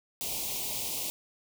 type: band-stop noise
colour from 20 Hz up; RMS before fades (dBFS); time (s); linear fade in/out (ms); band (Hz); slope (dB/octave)
white; -34; 0.21-1.1; 0; 1000 to 2300; 48
effects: none